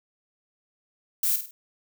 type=noise with echo; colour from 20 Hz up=violet; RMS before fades=-24 dBFS; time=1.23-1.36 s; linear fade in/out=2 ms; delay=50 ms; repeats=3; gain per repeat=-8 dB; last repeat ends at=1.51 s; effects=none